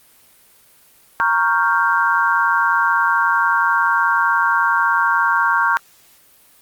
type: chord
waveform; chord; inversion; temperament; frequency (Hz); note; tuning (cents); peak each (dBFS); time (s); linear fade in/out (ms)
sine; G half-diminished seventh; first; equal; 932.3 / 1108.7 / 1396.9 / 1568; Bb5 / Db6 / F6 / G6; 0 / 0 / 0 / 0; -19; 1.2-5.77; 0
effects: white hiss -51 dBFS RMS until 6.61 s + Opus 32 kbps